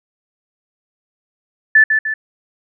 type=tone with echo; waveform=sine; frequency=1750 Hz; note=A6; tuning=10 cents flat; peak=-5 dBFS; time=1.75-1.84 s; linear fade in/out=5 ms; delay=150 ms; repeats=2; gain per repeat=-6 dB; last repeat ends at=2.14 s; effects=none